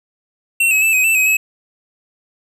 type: tone with pitch steps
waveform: square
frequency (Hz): 2716 / 2561 / 2641 / 2522 / 2657 / 2530 / 2575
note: F7 / D#7 / E7 / D#7 / E7 / D#7 / E7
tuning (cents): -49 / +49 / +3 / +23 / +13 / +28 / -41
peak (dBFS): -12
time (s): 0.6-1.37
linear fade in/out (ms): 5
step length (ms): 110
effects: none